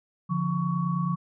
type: tone cluster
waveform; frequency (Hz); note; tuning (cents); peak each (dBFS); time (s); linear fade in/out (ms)
sine; 145.8 / 175.2 / 1119; D3 / F3 / C#6; -12 / +6 / +16; -29 / -26 / -32; 0.29-1.16; 20
effects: none